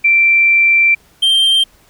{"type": "tone pair in turn", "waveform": ["sine", "triangle"], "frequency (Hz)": [2349, 3156], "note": ["D7", "G7"], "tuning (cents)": [0, 11], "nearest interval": "perfect fourth", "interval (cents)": 511, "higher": "second", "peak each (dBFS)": -7, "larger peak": "neither", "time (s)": [[0.04, 0.95], [1.22, 1.64]], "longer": "first", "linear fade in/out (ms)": 10, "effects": ["pink hiss -50 dBFS RMS until 1.89 s"]}